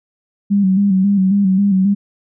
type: tone with vibrato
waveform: sine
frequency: 194.9 Hz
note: G3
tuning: 10 cents flat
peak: -10 dBFS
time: 0.5-1.95 s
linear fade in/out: 20 ms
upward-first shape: square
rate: 3.7 Hz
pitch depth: 56 cents each way
effects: none